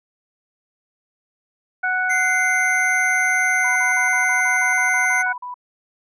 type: harmonic tone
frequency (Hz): 740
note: F#5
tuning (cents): 0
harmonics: 1 / 2 / 3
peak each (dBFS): -25 / -19 / -30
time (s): 1.83-5.33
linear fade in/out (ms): 10
type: tone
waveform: square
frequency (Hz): 2078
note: C7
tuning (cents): -12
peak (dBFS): -20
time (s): 2.09-5.23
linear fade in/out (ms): 20
type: tone bursts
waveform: sine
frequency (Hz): 987.8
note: B5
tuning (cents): 0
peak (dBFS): -28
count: 12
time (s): 3.64-5.542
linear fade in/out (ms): 5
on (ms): 120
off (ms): 42
effects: low-pass 10000 Hz 12 dB/octave